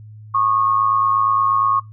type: tone pair together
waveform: sine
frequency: 1098.5 / 1207 Hz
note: C#6 / D6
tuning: -16 / +47 cents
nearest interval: major second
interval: 163 cents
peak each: -15 / -21 dBFS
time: 0.34-1.8 s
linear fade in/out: 10 ms
effects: noise-tail reverb RT60 0.2 s tail -22 dB re dry + added 107 Hz sine -36 dBFS peak until 1.92 s